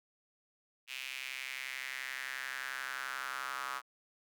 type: tone with high-pass filter sweep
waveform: square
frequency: 65.7 Hz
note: C2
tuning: 8 cents sharp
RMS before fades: -41 dBFS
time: 0.87-3.82 s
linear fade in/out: 50 ms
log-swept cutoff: 2600 to 1200 Hz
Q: 3.8
effects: none